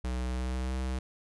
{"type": "tone with pitch glide", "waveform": "square", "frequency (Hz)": [62.5, 64.37], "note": ["B1", "C2"], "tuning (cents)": [21, -28], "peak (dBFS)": -31, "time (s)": [0.04, 0.99], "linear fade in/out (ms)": 5, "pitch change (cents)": 51, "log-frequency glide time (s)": [0.26, 0.77], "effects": ["resampled to 24000 Hz"]}